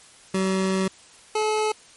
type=tone pair in turn; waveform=25% pulse; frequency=190 / 430 Hz; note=F#3 / A4; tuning=+46 / -40 cents; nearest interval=octave + major second; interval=1414 cents; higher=second; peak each=-17 dBFS; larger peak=neither; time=0.34-0.88 / 1.35-1.72 s; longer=first; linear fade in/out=5 ms; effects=white hiss -50 dBFS RMS until 1.96 s + MP3 48 kbps